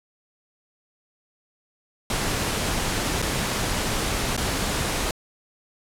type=noise with dropouts; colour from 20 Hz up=pink; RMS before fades=-25 dBFS; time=2.1-5.11 s; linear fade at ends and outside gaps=2 ms; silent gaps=3.219-3.224 / 4.366-4.376 s; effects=low-pass 11000 Hz 12 dB/octave